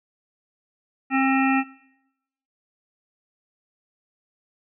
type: harmonic tone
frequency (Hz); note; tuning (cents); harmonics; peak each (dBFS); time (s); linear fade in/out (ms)
267.2; C4; +36; 1 / 3 / 5 / 7 / 9 / 10; -20 / -25 / -27 / -28 / -30 / -30; 1.1-1.64; 50
effects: noise-tail reverb RT60 0.9 s tail -21 dB re dry